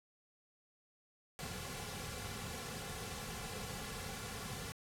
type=noise with comb filter; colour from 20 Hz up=pink; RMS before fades=-44 dBFS; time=1.39-4.72 s; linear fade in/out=0 ms; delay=3.2 ms; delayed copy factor=-0.75; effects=low-pass 12000 Hz 12 dB/octave